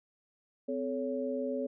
sine tone cluster, 257.2 / 432.7 / 560 Hz, C4 / A4 / C#5, -30 / -29 / +18 cents, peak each -35 / -37 / -35 dBFS, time 0.68-1.67 s, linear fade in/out 10 ms, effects none

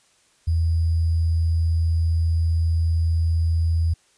sine tone with sample-and-hold, 82.41 Hz, E2, in tune, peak -17 dBFS, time 0.47-3.94 s, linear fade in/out 10 ms, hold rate 4900 Hz, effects white hiss -60 dBFS RMS until 4.17 s + resampled to 22050 Hz

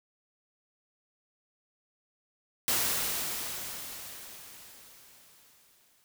white noise with exponential decay, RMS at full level -27 dBFS, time 2.68-6.04 s, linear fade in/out 0 ms, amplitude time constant 730 ms, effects none

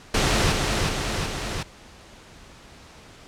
pink noise with echo, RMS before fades -20 dBFS, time 0.14-0.52 s, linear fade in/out 5 ms, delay 370 ms, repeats 3, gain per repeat -3 dB, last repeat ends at 1.63 s, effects pink hiss -47 dBFS RMS until 3.27 s + low-pass 7000 Hz 12 dB/octave

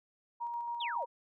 sine tone with tremolo, 945 Hz, A#5, 23 cents sharp, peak -34 dBFS, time 0.4-1.06 s, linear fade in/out 20 ms, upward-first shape square, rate 7.2 Hz, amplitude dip 25%
sine exponential sweep, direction down, 3951 to 479.2 Hz, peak -36 dBFS, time 0.8-1.05 s, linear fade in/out 10 ms
effects none

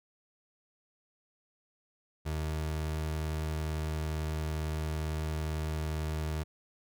30% pulse tone, 77.78 Hz, D#2, in tune, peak -29 dBFS, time 2.25-6.44 s, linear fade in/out 20 ms, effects none

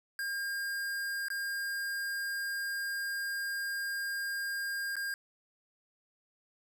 square tone with dropouts, 1610 Hz, G6, 46 cents sharp, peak -34 dBFS, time 0.19-5.14 s, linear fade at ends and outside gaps 1 ms, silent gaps 1.284-1.302 / 4.956-4.966 s, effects none

